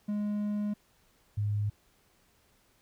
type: tone pair in turn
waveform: triangle / sine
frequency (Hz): 207.7 / 103.85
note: G#3 / G#2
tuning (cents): 0 / 0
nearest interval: octave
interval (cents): 1200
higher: first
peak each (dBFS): -27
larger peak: neither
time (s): 0.08-0.74 / 1.37-1.7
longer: first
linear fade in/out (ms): 10
effects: pink hiss -67 dBFS RMS until 2.81 s